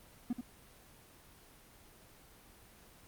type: tone with echo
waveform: triangle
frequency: 243 Hz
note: B3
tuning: 28 cents flat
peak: -29 dBFS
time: 0.3-0.33 s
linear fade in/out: 5 ms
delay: 81 ms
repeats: 1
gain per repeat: -7 dB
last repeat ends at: 0.411 s
effects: pink hiss -59 dBFS RMS until 3.07 s + Opus 24 kbps